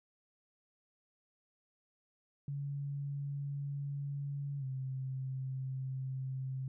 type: tone with pitch glide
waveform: sine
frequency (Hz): 141.4 to 131.93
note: C#3 to C3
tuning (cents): +35 to +15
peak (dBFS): -36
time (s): 2.48-6.68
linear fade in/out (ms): 2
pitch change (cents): -120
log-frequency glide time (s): 4.59-4.64
effects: none